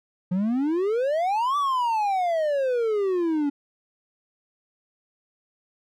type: exponential two-way sweep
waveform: triangle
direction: up then down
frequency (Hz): 174.4 to 1174.7 to 279.7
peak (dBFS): -19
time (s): 0.31-3.5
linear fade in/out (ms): 10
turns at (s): 1.57
effects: none